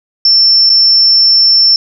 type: tone with dropouts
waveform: sine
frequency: 5380 Hz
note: E8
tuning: 34 cents sharp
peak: -4 dBFS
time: 0.25-1.76 s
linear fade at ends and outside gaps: 2 ms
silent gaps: 0.695-0.699 s
effects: none